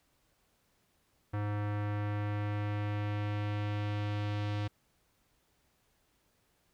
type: tone with low-pass filter sweep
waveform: square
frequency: 103.83 Hz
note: G#2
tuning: in tune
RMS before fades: -34 dBFS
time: 1.33-4.68 s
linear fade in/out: 10 ms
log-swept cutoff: 1600 to 3700 Hz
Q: 1.3
effects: pink hiss -73 dBFS RMS until 6.73 s